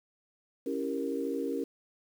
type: chord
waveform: sine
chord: C# diminished seventh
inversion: none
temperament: equal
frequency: 277.2 / 329.6 / 392 / 466.2 Hz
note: C#4 / E4 / G4 / Bb4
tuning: 0 / 0 / 0 / 0 cents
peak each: -34 / -38 / -37 / -35 dBFS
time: 0.66-1.64 s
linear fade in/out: 5 ms
effects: 9-bit